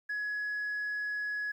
sine tone, 1683 Hz, G#6, 23 cents sharp, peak -30 dBFS, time 0.09-1.52 s, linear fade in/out 10 ms, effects tanh soft clip ceiling -30 dBFS + 11-bit

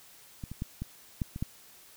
clicks, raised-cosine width 5 ms, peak -25 / -27 / -20 / -22 / -17 / -25 / -18 dBFS, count 7, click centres 0.438 / 0.516 / 0.621 / 0.82 / 1.218 / 1.361 / 1.425 s, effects white hiss -55 dBFS RMS until 1.96 s

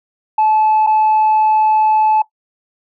sine tone with dropouts, 865 Hz, A5, 30 cents flat, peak -8 dBFS, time 0.38-2.22 s, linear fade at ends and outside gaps 5 ms, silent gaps 0.866-0.871 s, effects noise-tail reverb RT60 0.1 s tail -18 dB re dry + tanh soft clip ceiling -7 dBFS

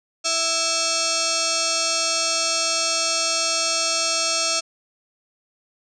sine tone with frequency modulation, 659.3 Hz, E5, in tune, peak -19 dBFS, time 0.24-4.61 s, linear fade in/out 20 ms, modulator 988 Hz, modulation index 6.8, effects none

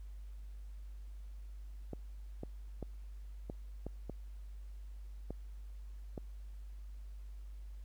clicks, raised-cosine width 2 ms, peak -28 dBFS, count 8, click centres 1.933 / 2.434 / 2.827 / 3.499 / 3.866 / 4.097 / 5.306 / 6.178 s, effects added 50 Hz sine -45 dBFS peak until 7.84 s + pink hiss -71 dBFS RMS until 7.84 s

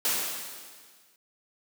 white noise with exponential decay, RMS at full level -25 dBFS, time 0.05-1.16 s, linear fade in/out 2 ms, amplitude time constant 240 ms, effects high-pass 200 Hz 12 dB/octave

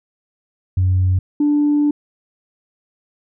sine tone pair in turn, 92.5 / 293.7 Hz, F#2 / D4, 0 / 0 cents, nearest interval octave + minor sixth, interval 2000 cents, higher second, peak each -11 dBFS, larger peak neither, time 0.77-1.19 / 1.4-1.91 s, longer second, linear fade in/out 5 ms, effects tanh soft clip ceiling -9 dBFS

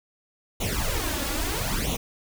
pink noise with flanger, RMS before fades -27 dBFS, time 0.6-1.97 s, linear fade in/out 10 ms, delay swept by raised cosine 0.3 to 3.6 ms, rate 0.76 Hz, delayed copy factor +0.8, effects none

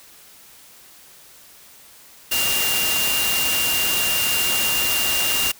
sine tone in noise, 2794 Hz, F7, in tune, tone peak -22 dBFS, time 2.31-5.52 s, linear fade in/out 10 ms, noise white, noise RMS -22 dBFS, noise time 2.31-5.52 s, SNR -3 dB, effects white hiss -47 dBFS RMS until 5.59 s

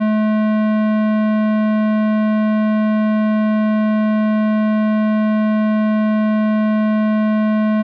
sine tone with tanh clipping, 214.9 Hz, A3, 41 cents flat, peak -15 dBFS, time 0-7.83 s, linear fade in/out 20 ms, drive 17 dB, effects none

